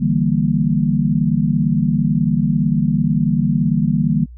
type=chord; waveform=sine; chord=E half-diminished seventh; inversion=third; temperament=equal; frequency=146.83 / 164.81 / 196 / 233.1 Hz; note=D3 / E3 / G3 / Bb3; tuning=0 / 0 / 0 / 0 cents; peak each=-19 dBFS; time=0-4.26 s; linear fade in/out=20 ms; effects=added 60 Hz sine -34 dBFS peak until 4.37 s